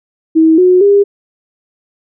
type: tone with pitch steps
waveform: sine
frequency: 320.9 / 364.7 / 403.1 Hz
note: E4 / F#4 / G4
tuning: -46 / -25 / +48 cents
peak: -4 dBFS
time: 0.35-1.04 s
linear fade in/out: 20 ms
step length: 230 ms
effects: none